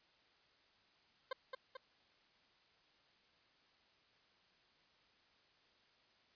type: tone with echo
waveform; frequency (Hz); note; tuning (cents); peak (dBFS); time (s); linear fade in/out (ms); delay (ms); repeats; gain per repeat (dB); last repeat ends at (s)
20% pulse; 523.3; C5; 0; -34; 1.31-1.33; 5; 220; 2; -4; 1.77
effects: white hiss -71 dBFS RMS until 6.35 s + resampled to 11025 Hz